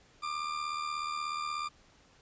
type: tone with amplitude modulation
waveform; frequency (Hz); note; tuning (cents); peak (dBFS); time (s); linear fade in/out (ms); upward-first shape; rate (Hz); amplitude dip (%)
40% pulse; 1193; D6; +27; -30; 0.22-1.69; 20; sine; 76.6; 60
effects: pink hiss -62 dBFS RMS until 2.21 s + resampled to 16000 Hz